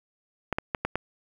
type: clicks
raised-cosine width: 0.5 ms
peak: -11 dBFS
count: 5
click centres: 0.527 / 0.585 / 0.748 / 0.85 / 0.956 s
effects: 7-bit